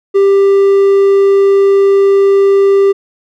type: tone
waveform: triangle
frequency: 394.8 Hz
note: G4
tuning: 12 cents sharp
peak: -3 dBFS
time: 0.14-2.93 s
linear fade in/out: 20 ms
effects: none